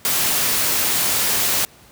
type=noise; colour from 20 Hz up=white; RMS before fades=-19 dBFS; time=0.05-1.65 s; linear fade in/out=0 ms; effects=pink hiss -48 dBFS RMS until 1.91 s + high-pass 60 Hz 12 dB/octave